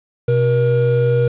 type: tone pair together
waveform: triangle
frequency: 126.1 / 476.1 Hz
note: B2 / A#4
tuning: +36 / +37 cents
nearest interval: octave + major seventh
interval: 2301 cents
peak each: -13 dBFS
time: 0.28-1.28 s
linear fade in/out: 5 ms
effects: resampled to 8000 Hz + 7-bit